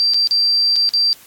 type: tone with dropouts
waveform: sine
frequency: 4702 Hz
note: D8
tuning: 1 cent sharp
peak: -12 dBFS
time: 0-1.13 s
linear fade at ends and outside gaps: 0 ms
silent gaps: 0.136-0.143 / 0.273-0.31 / 0.758-0.763 / 0.891-0.937 s
effects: white hiss -45 dBFS RMS until 1.26 s + AAC 64 kbps

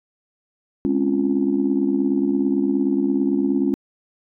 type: chord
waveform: sine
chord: Db major seventh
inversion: second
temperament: just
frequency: 207.9 / 259.9 / 277.2 / 346.5 Hz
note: Ab3 / C4 / Db4 / F4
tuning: +2 / -11 / 0 / -14 cents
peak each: -23 / -25 / -19 / -23 dBFS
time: 0.85-3.74 s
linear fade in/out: 0 ms
effects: tanh soft clip ceiling -8 dBFS

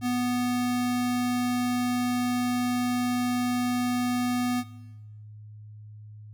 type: tone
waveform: square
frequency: 246.6 Hz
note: B3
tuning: 2 cents flat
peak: -25 dBFS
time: 0.01-4.64 s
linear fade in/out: 50 ms
effects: noise-tail reverb RT60 1.0 s tail -17 dB re dry + added 106 Hz sine -42 dBFS peak until 6.33 s

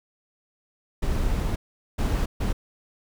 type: noise bursts at uneven times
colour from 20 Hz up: brown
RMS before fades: -24 dBFS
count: 3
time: 1.02-1.56 / 1.98-2.26 / 2.4-2.53 s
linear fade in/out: 10 ms
effects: none

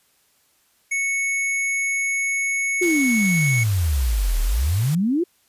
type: tone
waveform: square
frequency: 2211 Hz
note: C#7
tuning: 5 cents flat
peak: -21 dBFS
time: 0.91-3.64 s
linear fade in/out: 10 ms
type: exponential two-way sweep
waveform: sine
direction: down then up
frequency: 370 to 36.71 to 370 Hz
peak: -17 dBFS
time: 2.81-5.24 s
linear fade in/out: 10 ms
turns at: 4.41 s
type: noise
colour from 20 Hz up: white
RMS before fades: -34 dBFS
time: 2.82-4.95 s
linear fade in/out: 2 ms
effects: white hiss -62 dBFS RMS until 5.48 s + resampled to 32000 Hz

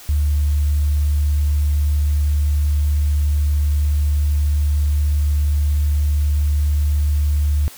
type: tone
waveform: sine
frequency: 73.6 Hz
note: D2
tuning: 4 cents sharp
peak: -13 dBFS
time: 0.09-7.68 s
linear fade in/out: 0 ms
effects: tanh soft clip ceiling -9 dBFS + white hiss -40 dBFS RMS until 7.77 s

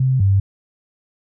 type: tone pair in turn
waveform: sine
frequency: 130.81 / 97.78 Hz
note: C3 / G2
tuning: 0 / -4 cents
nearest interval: perfect fourth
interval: 504 cents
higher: first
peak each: -13 / -11 dBFS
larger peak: second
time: 0-0.2 / 0.2-0.4 s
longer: neither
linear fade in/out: 5 ms
effects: none

